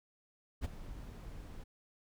brown noise with ADSR envelope, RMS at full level -33 dBFS, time 0.61-1.64 s, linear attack 37 ms, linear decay 18 ms, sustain -14 dB, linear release 11 ms, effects none

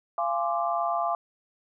sine chord, D half-diminished seventh, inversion first, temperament equal with one note detuned, 688 / 830.6 / 1046.5 / 1174.7 Hz, F5 / Ab5 / C6 / D6, -26 / 0 / 0 / 0 cents, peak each -27 / -32 / -33 / -30 dBFS, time 0.18-1.15 s, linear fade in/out 2 ms, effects none

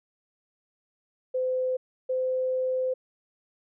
sine tone pair in turn, 512 / 514.3 Hz, C5 / C5, -38 / -30 cents, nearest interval unison, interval 8 cents, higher second, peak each -24 dBFS, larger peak neither, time 1.34-1.77 / 2.09-2.94 s, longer second, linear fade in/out 10 ms, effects none

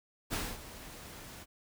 pink noise with ADSR envelope, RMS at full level -34 dBFS, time 0.3-1.46 s, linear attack 34 ms, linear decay 240 ms, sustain -14 dB, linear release 40 ms, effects none

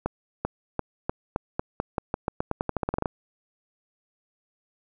accelerating click train, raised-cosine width 1 ms, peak -11 dBFS, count 21, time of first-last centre 0.06-3.058 s, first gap 390 ms, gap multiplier 0.88, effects none

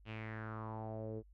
sawtooth tone with low-pass filter sweep, 110 Hz, A2, in tune, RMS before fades -44 dBFS, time 0.05-1.23 s, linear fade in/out 50 ms, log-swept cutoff 2900 to 410 Hz, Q 4.4, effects added 50 Hz sine -59 dBFS peak until 1.33 s

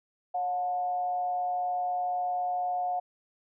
sine tone with frequency modulation, 721 Hz, F#5, 45 cents flat, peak -27 dBFS, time 0.34-3 s, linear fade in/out 10 ms, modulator 162 Hz, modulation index 0.34, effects none

